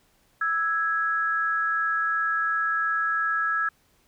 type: tone pair together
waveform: sine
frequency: 1318.5 / 1661.2 Hz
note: E6 / G#6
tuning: 0 / 0 cents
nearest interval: major third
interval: 400 cents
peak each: -25 dBFS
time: 0.41-3.69 s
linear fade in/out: 5 ms
effects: pink hiss -64 dBFS RMS until 4.07 s